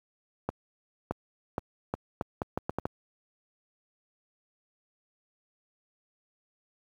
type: accelerating click train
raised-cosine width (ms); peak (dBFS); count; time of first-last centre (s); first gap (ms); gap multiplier
1; -15; 10; 0.49-2.855; 620; 0.76
effects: high-pass 60 Hz 12 dB/octave + 9-bit